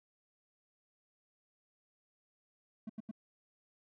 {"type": "tone bursts", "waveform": "triangle", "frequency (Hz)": 219.2, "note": "A3", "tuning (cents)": -6, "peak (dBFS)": -37, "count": 3, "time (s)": [2.87, 3.113], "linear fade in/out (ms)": 5, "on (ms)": 25, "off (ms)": 84, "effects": []}